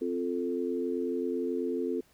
sine chord, F major, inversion second, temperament equal, 261.6 / 349.2 / 440 Hz, C4 / F4 / A4, 0 / 0 / 0 cents, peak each -33 dBFS, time 0.01-2.01 s, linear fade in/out 10 ms, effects pink hiss -64 dBFS RMS until 2.13 s

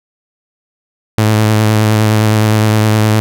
sawtooth tone with vibrato, 108.1 Hz, A2, 30 cents flat, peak -4 dBFS, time 1.18-3.2 s, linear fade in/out 0 ms, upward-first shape sine, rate 9.7 Hz, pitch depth 23 cents each way, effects none

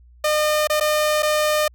sawtooth tone with dropouts, 607 Hz, D#5, 43 cents flat, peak -13 dBFS, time 0.24-1.68 s, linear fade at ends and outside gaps 5 ms, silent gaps 0.673-0.698 / 0.8-0.808 / 1.224-1.229 s, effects added 60 Hz sine -46 dBFS peak until 1.74 s

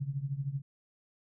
sine tone with tremolo, 138.59 Hz, C#3, in tune, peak -28 dBFS, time 0-0.62 s, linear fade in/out 20 ms, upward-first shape triangle, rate 13 Hz, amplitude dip 90%, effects none

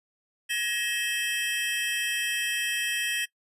square tone cluster, 1687 / 1887 / 2608 / 3165 Hz, G#6 / A#6 / E7 / G7, +27 / +21 / -19 / +16 cents, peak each -37 / -33 / -32 / -31 dBFS, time 0.49-3.26 s, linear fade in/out 20 ms, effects noise-tail reverb RT60 0.1 s tail -20 dB re dry + resampled to 32000 Hz

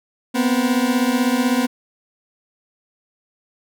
40% pulse beating tone pair, 241.3 / 257.3 Hz, B3 / C4, -40 / -29 cents, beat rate 16 Hz, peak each -18 dBFS, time 0.34-1.67 s, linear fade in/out 20 ms, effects none

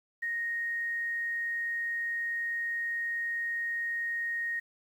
sine tone with quantisation, 1864.7 Hz, A#6, in tune, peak -30 dBFS, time 0.22-4.6 s, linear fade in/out 10 ms, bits 10, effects none

